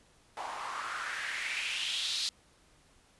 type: noise with band-pass filter sweep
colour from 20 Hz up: white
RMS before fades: -36 dBFS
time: 0.37-2.29 s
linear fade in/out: 0 ms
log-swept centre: 830 to 4400 Hz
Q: 3.7
effects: pink hiss -64 dBFS RMS until 3.19 s + resampled to 24000 Hz